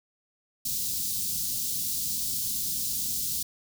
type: band-stop noise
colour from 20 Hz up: white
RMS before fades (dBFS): -30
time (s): 0.65-3.43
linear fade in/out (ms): 5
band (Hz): 240 to 4100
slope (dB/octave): 24
effects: none